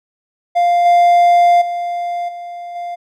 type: tone with level steps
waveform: triangle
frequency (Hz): 698.5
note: F5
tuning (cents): 0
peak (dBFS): -8 / -5 / -16 / -24 / -20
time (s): 0.55-2.96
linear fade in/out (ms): 20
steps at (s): 0.85 / 1.61 / 2.28 / 2.75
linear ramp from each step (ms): 10
effects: none